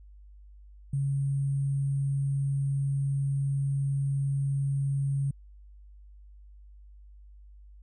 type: tone with sample-and-hold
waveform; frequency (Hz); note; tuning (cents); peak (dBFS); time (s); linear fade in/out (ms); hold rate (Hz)
sine; 138.59; C#3; 0; -25; 0.93-5.31; 5; 8820
effects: added 50 Hz sine -48 dBFS peak until 7.82 s + resampled to 24000 Hz